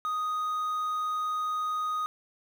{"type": "tone with quantisation", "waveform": "triangle", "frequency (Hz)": 1244.5, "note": "D#6", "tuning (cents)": 0, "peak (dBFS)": -26, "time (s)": [0.05, 2.06], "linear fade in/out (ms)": 0, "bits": 9, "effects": []}